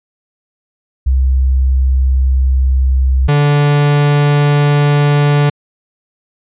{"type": "tone pair in turn", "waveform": ["sine", "45% pulse"], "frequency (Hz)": [65.41, 145.49], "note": ["C2", "D3"], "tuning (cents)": [0, -16], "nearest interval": "octave + major second", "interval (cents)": 1384, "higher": "second", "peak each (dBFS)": -8, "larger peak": "neither", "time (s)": [[1.06, 3.28], [3.28, 5.5]], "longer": "neither", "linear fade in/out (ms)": 10, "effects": ["resampled to 8000 Hz"]}